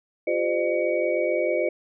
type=tone cluster; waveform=sine; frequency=349.7 / 396.4 / 516 / 605 / 2257 Hz; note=F4 / G4 / C5 / D#5 / C#7; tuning=+2 / +19 / -24 / -49 / +31 cents; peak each=-27 / -31 / -26 / -25 / -32 dBFS; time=0.27-1.69 s; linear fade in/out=5 ms; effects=none